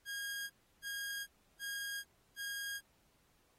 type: tone bursts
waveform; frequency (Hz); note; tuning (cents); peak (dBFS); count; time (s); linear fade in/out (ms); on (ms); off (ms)
sawtooth; 1629; G#6; -34; -36; 4; 0.05-2.81; 50; 450; 320
effects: pink hiss -73 dBFS RMS until 3.58 s + AAC 48 kbps